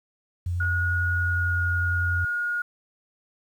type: tone with vibrato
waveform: sine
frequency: 88 Hz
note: F2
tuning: 14 cents sharp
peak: -24 dBFS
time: 0.46-2.25 s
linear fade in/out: 5 ms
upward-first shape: square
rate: 11 Hz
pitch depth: 11 cents each way
type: tone with pitch glide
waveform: sine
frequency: 1446 to 1434.4 Hz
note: F#6 to F6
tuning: -40 to +46 cents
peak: -24 dBFS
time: 0.6-2.62 s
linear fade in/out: 5 ms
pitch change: -14 cents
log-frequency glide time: 1.18-1.62 s
type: clicks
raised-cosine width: 0.5 ms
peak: -33 dBFS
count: 2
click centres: 0.629 / 0.648 s
effects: 9-bit